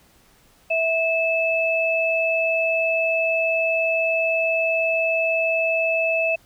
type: tone pair together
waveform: sine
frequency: 653.5 / 2614 Hz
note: E5 / E7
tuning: -15 / -15 cents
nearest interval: 2 octaves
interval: 2400 cents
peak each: -21 dBFS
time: 0.7-6.36 s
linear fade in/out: 10 ms
effects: pink hiss -56 dBFS RMS until 6.45 s